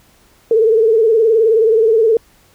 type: tone with vibrato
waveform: sine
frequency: 446.2 Hz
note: A4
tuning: 24 cents sharp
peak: -8 dBFS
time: 0.51-2.17 s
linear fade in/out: 2 ms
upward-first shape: sine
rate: 19 Hz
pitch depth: 78 cents each way
effects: pink hiss -51 dBFS RMS until 2.54 s